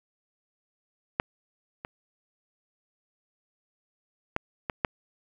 clicks, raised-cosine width 0.5 ms, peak -8 / -21 / -11 / -14 / -8 dBFS, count 5, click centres 1.199 / 1.849 / 4.364 / 4.698 / 4.848 s, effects 8-bit

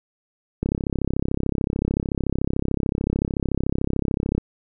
click train, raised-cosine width 3 ms, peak -9 dBFS, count 127, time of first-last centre 0.63-4.38 s, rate 33.6 Hz, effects none

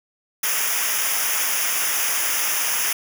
white noise with comb filter, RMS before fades -22 dBFS, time 0.43-2.93 s, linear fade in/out 5 ms, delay 0.24 ms, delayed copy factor -1, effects none

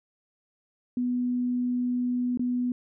sine tone with dropouts, 246.9 Hz, B3, in tune, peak -24 dBFS, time 0.97-2.72 s, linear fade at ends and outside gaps 2 ms, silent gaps 2.374-2.394 s, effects none

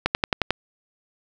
click train, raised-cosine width 0.3 ms, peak -3 dBFS, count 6, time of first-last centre 0.06-0.506 s, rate 11.2 Hz, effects none

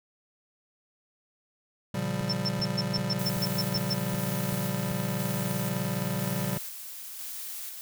square chord, G half-diminished seventh, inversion first, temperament just, 117.6 / 141.12 / 176.4 / 196 Hz, Bb2 / Db3 / F3 / G3, +16 / +31 / +18 / 0 cents, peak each -36 / -35 / -35 / -34 dBFS, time 1.94-6.58 s, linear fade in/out 5 ms
click train, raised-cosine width 3 ms, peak -28 dBFS, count 8, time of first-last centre 2.21-4.913 s, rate 2.59 Hz
sine tone bursts, 5350 Hz, E8, 25 cents sharp, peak -26 dBFS, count 11, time 2.29-3.941 s, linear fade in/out 10 ms, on 41 ms, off 120 ms
blue noise with tremolo, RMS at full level -38 dBFS, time 3.19-7.81 s, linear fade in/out 0 ms, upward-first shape square, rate 1 Hz, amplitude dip 30%
effects none

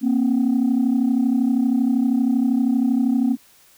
sine tone pair together, 235 / 267.7 Hz, A#3 / C4, +14 / +40 cents, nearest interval major second, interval 226 cents, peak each -17 dBFS, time 0.01-3.37 s, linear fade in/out 50 ms, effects tanh soft clip ceiling -12 dBFS + white hiss -53 dBFS RMS until 3.77 s

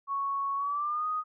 sine tone with pitch glide, 1108.7 to 1244.5 Hz, C#6 to D#6, 0 to 0 cents, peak -28 dBFS, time 0.07-1.24 s, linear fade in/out 50 ms, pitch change +200 cents, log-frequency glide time 0.56-1.07 s, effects none

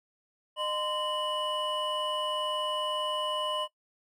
triangle tone cluster, 611 / 1033 / 2950 Hz, D#5 / C6 / F#7, -32 / -22 / -6 cents, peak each -32 / -32 / -32 dBFS, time 0.56-3.68 s, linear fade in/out 50 ms, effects noise-tail reverb RT60 0.1 s tail -17 dB re dry

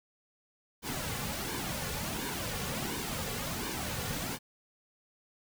pink noise with flanger, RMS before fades -36 dBFS, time 0.82-4.39 s, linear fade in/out 50 ms, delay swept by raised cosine 1.5 to 3.2 ms, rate 1.4 Hz, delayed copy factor -0.6, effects none

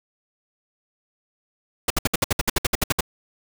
pink noise bursts, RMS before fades -19 dBFS, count 14, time 1.88-3.008 s, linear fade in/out 5 ms, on 23 ms, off 62 ms, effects none

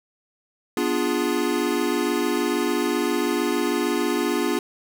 square chord, B diminished seventh, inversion none, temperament equal, 246.9 / 293.7 / 349.2 / 415.3 Hz, B3 / D4 / F4 / Ab4, 0 / 0 / 0 / 0 cents, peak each -28 / -27 / -26 / -28 dBFS, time 0.77-4.59 s, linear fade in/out 2 ms, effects none

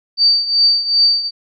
sine tone with tremolo, 4617 Hz, D8, 30 cents flat, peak -7 dBFS, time 0.17-1.31 s, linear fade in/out 50 ms, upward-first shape triangle, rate 2.6 Hz, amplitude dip 80%, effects none

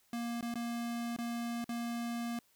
square tone with dropouts, 235.4 Hz, A#3, 17 cents sharp, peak -36 dBFS, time 0.13-2.39 s, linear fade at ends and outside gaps 2 ms, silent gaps 0.41-0.426 / 0.541-0.555 / 1.164-1.186 / 1.643-1.691 s, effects white hiss -70 dBFS RMS until 2.55 s

